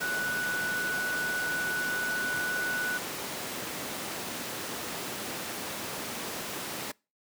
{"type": "tone in noise", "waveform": "sine", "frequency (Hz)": 1480, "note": "F#6", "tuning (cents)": 0, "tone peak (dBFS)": -29, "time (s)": [0.01, 2.98], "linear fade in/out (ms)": 10, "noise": "pink", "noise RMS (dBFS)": -35, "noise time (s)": [0, 6.92], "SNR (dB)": 3, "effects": ["noise-tail reverb RT60 0.3 s tail -25 dB re dry", "high-pass 200 Hz 12 dB/octave"]}